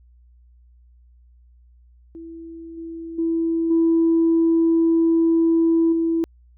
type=tone with level steps; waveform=sine; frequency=330 Hz; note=E4; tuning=2 cents sharp; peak=-34 / -30 / -18 / -13 / -17 dBFS; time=2.15-6.24 s; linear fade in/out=0 ms; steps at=2.77 / 3.18 / 3.7 / 5.92 s; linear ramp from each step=10 ms; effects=tanh soft clip ceiling -10 dBFS + added 60 Hz sine -49 dBFS peak until 6.57 s